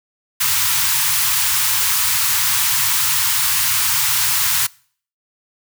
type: band-stop noise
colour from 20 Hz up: white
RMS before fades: -17 dBFS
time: 0.4-4.67 s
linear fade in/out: 10 ms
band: 150 to 850 Hz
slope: 96 dB/octave
effects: noise-tail reverb RT60 0.5 s tail -24 dB re dry + high-pass 80 Hz 12 dB/octave